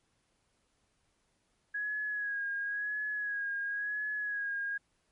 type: tone with vibrato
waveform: sine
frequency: 1661.2 Hz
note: G#6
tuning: in tune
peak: -32 dBFS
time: 1.74-4.78 s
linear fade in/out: 10 ms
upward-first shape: sine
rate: 0.96 Hz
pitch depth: 40 cents each way
effects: pink hiss -75 dBFS RMS until 5.11 s + MP3 48 kbps